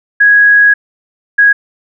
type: tone pair in turn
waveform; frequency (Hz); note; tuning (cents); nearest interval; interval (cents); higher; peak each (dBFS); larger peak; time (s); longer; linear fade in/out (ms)
sine; 1660 / 1653.5; G#6 / G#6; -1 / -8; unison; 7; first; -3; neither; 0.2-0.74 / 1.38-1.53; first; 10
effects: none

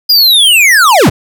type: linear sweep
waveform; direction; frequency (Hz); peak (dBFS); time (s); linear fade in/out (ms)
square; down; 4978 to 64; -4; 0.09-1.1; 10
effects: none

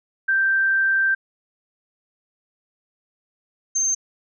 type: tone pair in turn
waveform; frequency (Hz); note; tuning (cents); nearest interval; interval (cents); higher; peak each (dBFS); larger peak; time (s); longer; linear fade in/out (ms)
sine; 1568 / 6312; G6 / G8; 0 / +11; 2 octaves; 2411; second; -16 / -18; first; 0.28-1.15 / 3.75-3.95; first; 10
effects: none

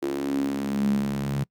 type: tone with high-pass filter sweep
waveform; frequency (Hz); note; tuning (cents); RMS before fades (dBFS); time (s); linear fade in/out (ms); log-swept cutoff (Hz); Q
sawtooth; 69.5; C#2; +5; -26; 0.02-1.44; 10; 340 to 150; 9.1
effects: noise-tail reverb RT60 0.1 s tail -24 dB re dry

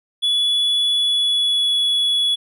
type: tone with pitch glide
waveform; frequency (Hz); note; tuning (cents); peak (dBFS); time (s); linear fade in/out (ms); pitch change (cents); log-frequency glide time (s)
triangle; 3414 to 3390; G#7 to G#7; +47 to +35; -14; 0.22-2.36; 20; -12; 0.93-1.75
effects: none

